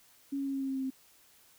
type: tone with pitch steps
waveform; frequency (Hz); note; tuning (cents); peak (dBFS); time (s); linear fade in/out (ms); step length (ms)
sine; 277.6 / 275.5 / 273.5 / 271.4 / 269.4 / 267.4 / 265.4 / 263.4; C#4 / C#4 / C#4 / C#4 / C#4 / C4 / C4 / C4; +3 / -11 / -23 / -36 / -49 / +38 / +25 / +12; -31; 0.32-0.904; 10; 73
effects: white hiss -62 dBFS RMS until 1.58 s